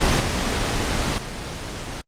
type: noise with level steps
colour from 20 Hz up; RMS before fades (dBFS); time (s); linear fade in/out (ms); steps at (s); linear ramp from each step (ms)
pink; -18 / -22 / -30; 0-2.02; 20; 0.2 / 1.18; 2
effects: low-pass 7000 Hz 12 dB/octave + Opus 24 kbps